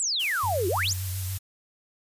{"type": "exponential two-way sweep", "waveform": "sine", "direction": "down then up", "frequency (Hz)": [8200, 338, 7350], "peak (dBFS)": -24, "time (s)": [0, 0.93], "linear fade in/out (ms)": 0, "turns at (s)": 0.68}
{"type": "noise", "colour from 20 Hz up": "blue", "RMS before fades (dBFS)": -35, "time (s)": [0.19, 1.39], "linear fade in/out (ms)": 20}
{"type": "tone with vibrato", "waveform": "sine", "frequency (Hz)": 93.9, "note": "F#2", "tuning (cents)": 26, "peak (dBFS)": -29, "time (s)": [0.43, 1.38], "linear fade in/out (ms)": 10, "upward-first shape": "sine", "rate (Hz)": 7, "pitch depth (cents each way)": 43}
{"effects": ["resampled to 32000 Hz"]}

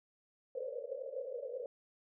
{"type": "band-pass noise", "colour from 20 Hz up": "white", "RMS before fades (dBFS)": -42, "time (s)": [0.55, 1.66], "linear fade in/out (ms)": 2, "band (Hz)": [480, 550], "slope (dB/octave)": 96, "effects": []}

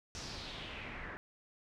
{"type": "noise with low-pass filter sweep", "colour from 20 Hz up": "pink", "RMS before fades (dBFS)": -45, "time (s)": [0.15, 1.17], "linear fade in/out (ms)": 0, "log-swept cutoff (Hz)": [6000, 1600], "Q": 3.2, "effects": []}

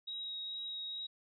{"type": "tone with vibrato", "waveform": "sine", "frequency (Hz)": 3805, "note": "A#7", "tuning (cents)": 35, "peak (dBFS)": -39, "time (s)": [0.07, 1.07], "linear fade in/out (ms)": 10, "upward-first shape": "sine", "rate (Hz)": 2.3, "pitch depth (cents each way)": 9, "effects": []}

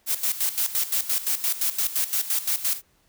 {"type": "noise with tremolo", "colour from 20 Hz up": "blue", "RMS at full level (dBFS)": -23, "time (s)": [0.06, 2.82], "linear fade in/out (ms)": 50, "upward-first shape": "square", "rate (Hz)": 5.8, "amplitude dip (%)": 75, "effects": ["pink hiss -64 dBFS RMS until 3.08 s"]}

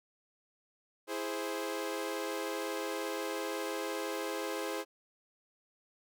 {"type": "chord", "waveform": "sawtooth", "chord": "E augmented", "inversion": "none", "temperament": "equal", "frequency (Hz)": [329.6, 415.3, 523.3], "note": ["E4", "G#4", "B#4"], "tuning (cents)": [0, 0, 0], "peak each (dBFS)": [-36, -35, -35], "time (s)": [1.07, 4.85], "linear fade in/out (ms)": 50, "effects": []}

